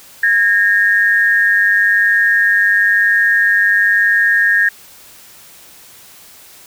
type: tone pair together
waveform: sine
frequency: 1638 / 1837 Hz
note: G#6 / A#6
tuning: -24 / -26 cents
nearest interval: major second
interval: 198 cents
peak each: -12 dBFS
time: 0.23-4.69 s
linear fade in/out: 5 ms
effects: white hiss -41 dBFS RMS until 6.66 s